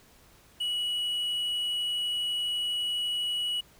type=tone with quantisation; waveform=triangle; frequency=2928 Hz; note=F#7; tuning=19 cents flat; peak=-26 dBFS; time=0.6-3.61 s; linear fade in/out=10 ms; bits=9; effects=pink hiss -58 dBFS RMS until 3.79 s